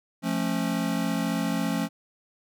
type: chord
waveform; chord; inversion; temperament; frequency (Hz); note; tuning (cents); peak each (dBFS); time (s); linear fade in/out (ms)
square; F augmented; none; just; 174.61 / 218.3 / 272.8; F3 / A3 / C#4; 0 / -13 / -28; -30; 0.22-1.89; 50
effects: none